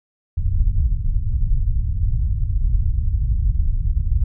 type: low-pass noise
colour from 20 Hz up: pink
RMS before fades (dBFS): -18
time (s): 0.37-4.24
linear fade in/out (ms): 5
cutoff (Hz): 100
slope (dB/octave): 24
effects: none